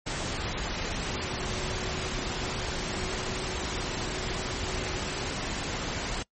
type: tone in noise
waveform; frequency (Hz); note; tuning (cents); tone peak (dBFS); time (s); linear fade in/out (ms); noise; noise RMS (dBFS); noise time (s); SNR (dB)
sine; 370.3; F#4; +1; -40; 1.09-5.33; 10; pink; -32; 0.06-6.23; -11
effects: noise-tail reverb RT60 0.1 s tail -23 dB re dry + MP3 32 kbps